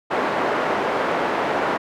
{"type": "band-pass noise", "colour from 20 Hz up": "pink", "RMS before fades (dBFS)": -22, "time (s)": [0.1, 1.78], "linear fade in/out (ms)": 20, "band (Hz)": [390, 1400], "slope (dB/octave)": 12, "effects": []}